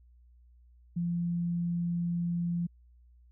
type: tone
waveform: sine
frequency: 172.2 Hz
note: F3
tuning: 24 cents flat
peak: -28 dBFS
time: 0.96-2.67 s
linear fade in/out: 10 ms
effects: added 60 Hz sine -56 dBFS peak until 3.31 s